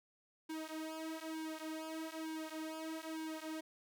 sawtooth tone with flanger, 317.7 Hz, D#4, 36 cents sharp, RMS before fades -44 dBFS, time 0.49-3.61 s, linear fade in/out 10 ms, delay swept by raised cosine 1.5 to 5.8 ms, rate 1.1 Hz, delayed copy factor -1, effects none

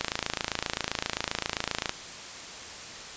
click train, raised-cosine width 0.2 ms, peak -9 dBFS, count 53, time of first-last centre 0.01-1.894 s, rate 27.6 Hz, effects white hiss -41 dBFS RMS until 3.16 s + resampled to 16000 Hz

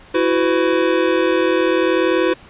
square chord, E suspended second, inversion none, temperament equal with one note detuned, 329.6 / 370 / 502.8 Hz, E4 / F#4 / B4, 0 / 0 / +31 cents, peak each -19 dBFS, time 0.14-2.34 s, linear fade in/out 10 ms, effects pink hiss -44 dBFS RMS until 2.49 s + resampled to 8000 Hz

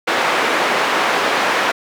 white band-pass noise, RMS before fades -17 dBFS, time 0.07-1.72 s, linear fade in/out 10 ms, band 340 to 1800 Hz, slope 12 dB/octave, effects none

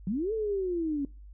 sine linear two-way sweep, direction up then down, 170 to 450 to 273.4 Hz, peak -27 dBFS, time 0.07-1.05 s, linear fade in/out 2 ms, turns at 0.33 s, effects noise-tail reverb RT60 0.3 s tail -21 dB re dry + added 50 Hz sine -45 dBFS peak until 1.33 s

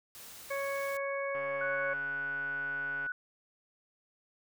white noise, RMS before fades -49 dBFS, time 0.15-0.97 s, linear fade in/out 0 ms
harmonic tone, 554.4 Hz, C#5, in tune, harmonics 1 / 2 / 3 / 4, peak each -34 / -40 / -42 / -40 dBFS, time 0.5-1.94 s, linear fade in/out 10 ms
click train, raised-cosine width 0.5 ms, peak -32 dBFS, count 241, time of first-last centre 1.35-3.064 s, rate 140 Hz
sine tone, 1480 Hz, F#6, in tune, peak -33 dBFS, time 1.61-3.12 s, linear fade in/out 2 ms
effects none

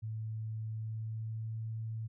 sine tone with pitch glide, 110 to 111.54 Hz, A2 to A2, 0 to +24 cents, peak -36 dBFS, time 0.02-2.08 s, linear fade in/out 20 ms, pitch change +24 cents, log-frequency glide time 0.71-1.69 s, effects none

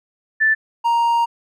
sine / triangle tone pair in turn, 1760 / 934.7 Hz, A6 / A#5, 0 / +4 cents, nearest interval major seventh, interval 1096 cents, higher first, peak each -12 dBFS, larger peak neither, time 0.4-0.55 / 0.84-1.26 s, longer second, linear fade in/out 20 ms, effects none

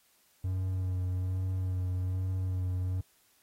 triangle tone with vibrato, 92.4 Hz, F#2, 2 cents flat, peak -27 dBFS, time 0.44-3.01 s, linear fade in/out 5 ms, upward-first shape sine, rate 1.2 Hz, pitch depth 21 cents each way, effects white hiss -67 dBFS RMS until 3.42 s + AAC 48 kbps

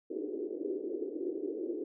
white band-pass noise, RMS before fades -37 dBFS, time 0.1-1.84 s, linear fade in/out 10 ms, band 310 to 420 Hz, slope 48 dB/octave, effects none

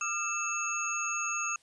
sine tone cluster, 1215 / 1380 / 2634 / 6590 Hz, D#6 / F6 / E7 / G#8, -42 / -21 / -2 / -14 cents, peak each -36 / -38 / -35 / -34 dBFS, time 0.01-1.56 s, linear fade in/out 2 ms, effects white hiss -65 dBFS RMS until 1.62 s + resampled to 22050 Hz

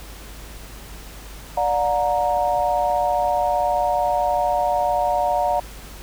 sine chord, D augmented, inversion none, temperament equal with one note detuned, 587.3 / 722.3 / 932.3 Hz, D5 / F#5 / A#5, 0 / -42 / 0 cents, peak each -23 / -20 / -23 dBFS, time 1.57-5.6 s, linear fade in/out 5 ms, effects added 50 Hz sine -38 dBFS peak until 6.02 s + pink hiss -41 dBFS RMS until 6.02 s

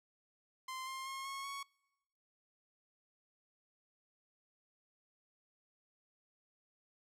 sawtooth tone with pitch steps, 1041 / 1058 / 1075.2 / 1092.8 / 1110.6 Hz, C6 / C6 / C6 / C#6 / C#6, -9 / +19 / +47 / -25 / +3 cents, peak -38 dBFS, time 0.68-1.63 s, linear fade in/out 5 ms, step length 190 ms, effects noise-tail reverb RT60 1.0 s tail -26 dB re dry + low-pass 12000 Hz 12 dB/octave

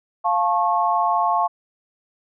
sine chord, F augmented, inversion none, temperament just, 698.5 / 873.1 / 1091.3 Hz, F5 / A5 / C#6, 0 / -14 / -27 cents, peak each -21 dBFS, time 0.24-1.48 s, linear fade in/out 20 ms, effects none

